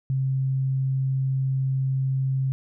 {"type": "tone", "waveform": "sine", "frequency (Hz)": 133.2, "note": "C3", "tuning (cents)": 31, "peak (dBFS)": -21, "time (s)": [0.1, 2.52], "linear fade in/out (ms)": 0, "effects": []}